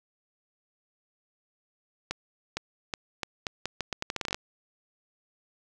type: accelerating click train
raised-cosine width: 0.2 ms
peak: -13 dBFS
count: 17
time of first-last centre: 2.11-4.345 s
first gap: 460 ms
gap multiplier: 0.8
effects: none